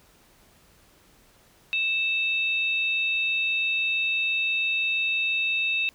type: tone pair together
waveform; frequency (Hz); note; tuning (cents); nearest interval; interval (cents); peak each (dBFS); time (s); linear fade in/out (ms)
sine; 2637 / 3729; E7 / A#7; 0 / 0; tritone; 600; -23 / -30; 1.73-5.89; 0
effects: pink hiss -58 dBFS RMS until 5.94 s